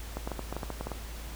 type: clicks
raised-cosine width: 1 ms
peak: -20 dBFS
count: 11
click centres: 0.17 / 0.275 / 0.317 / 0.393 / 0.526 / 0.566 / 0.632 / 0.703 / 0.81 / 0.87 / 0.917 s
effects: added 55 Hz sine -39 dBFS peak until 1.35 s + pink hiss -46 dBFS RMS until 1.35 s